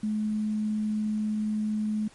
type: tone with quantisation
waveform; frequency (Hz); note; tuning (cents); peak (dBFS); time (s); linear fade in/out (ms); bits
sine; 213.7; G#3; +50; -25; 0.03-2.08; 5; 9
effects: pink hiss -55 dBFS RMS until 2.14 s + MP3 48 kbps